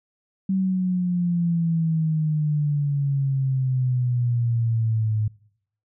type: exponential sweep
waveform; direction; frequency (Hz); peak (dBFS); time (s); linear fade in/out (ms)
sine; down; 192.1 to 106.8; -19; 0.49-5.28; 5
effects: noise-tail reverb RT60 0.7 s tail -24 dB re dry